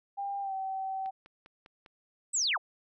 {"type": "tone with pitch glide", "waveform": "sine", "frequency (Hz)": [798, 767.7], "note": ["G5", "G5"], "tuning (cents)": [31, -36], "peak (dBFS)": -32, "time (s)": [0.17, 1.11], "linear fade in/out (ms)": 20, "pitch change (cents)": -67, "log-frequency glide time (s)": [0.41, 0.53]}
{"type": "click train", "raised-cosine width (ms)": 0.3, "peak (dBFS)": -36, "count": 5, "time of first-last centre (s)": [1.06, 1.862], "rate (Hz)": 4.99}
{"type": "linear sweep", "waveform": "sine", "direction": "down", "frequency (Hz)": [8372, 523.3], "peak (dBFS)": -26, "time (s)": [2.33, 2.58], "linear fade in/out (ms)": 20}
{"effects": []}